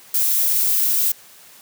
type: noise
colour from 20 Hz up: violet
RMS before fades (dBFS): -18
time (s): 0.14-1.12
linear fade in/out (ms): 5
effects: white hiss -46 dBFS RMS until 1.61 s + high-pass 100 Hz 12 dB/octave